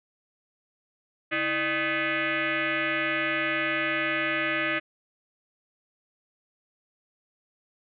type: tone with frequency modulation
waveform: sine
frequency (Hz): 139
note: C#3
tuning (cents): +5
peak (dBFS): -24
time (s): 1.31-4.8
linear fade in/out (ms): 20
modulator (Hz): 464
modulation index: 5.3
effects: none